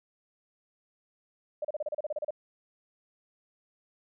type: tone bursts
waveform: sine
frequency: 602 Hz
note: D5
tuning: 43 cents sharp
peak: -29 dBFS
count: 12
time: 1.62-2.307 s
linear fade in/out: 5 ms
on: 27 ms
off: 33 ms
effects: none